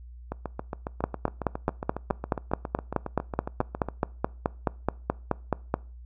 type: two click trains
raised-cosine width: 1 ms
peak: -17 / -9 dBFS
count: 27 / 23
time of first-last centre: 0.32-3.887 / 1.04-5.741 s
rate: 7.29 / 4.68 Hz
effects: noise-tail reverb RT60 0.4 s tail -23 dB re dry + added 60 Hz sine -42 dBFS peak until 6.05 s